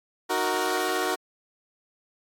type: chord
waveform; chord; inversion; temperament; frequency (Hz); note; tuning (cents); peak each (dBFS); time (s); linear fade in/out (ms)
15% pulse; D# minor; none; equal; 311.1 / 370 / 466.2; D#4 / F#4 / A#4; 0 / 0 / 0; -25 / -20 / -23; 0.29-1.16; 20
effects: AAC 64 kbps